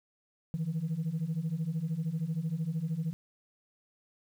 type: beating tone pair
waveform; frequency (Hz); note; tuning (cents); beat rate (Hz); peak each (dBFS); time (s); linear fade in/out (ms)
sine; 153.5 / 166.5; D#3 / E3; -23 / +18; 13; -33 / -31; 0.54-3.13; 0
effects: tanh soft clip ceiling -26 dBFS + 10-bit